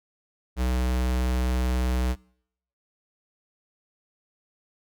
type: tone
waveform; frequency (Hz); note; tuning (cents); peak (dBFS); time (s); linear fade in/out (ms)
square; 62.6; B1; +24; -23; 0.56-2.16; 50
effects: noise-tail reverb RT60 0.7 s tail -25 dB re dry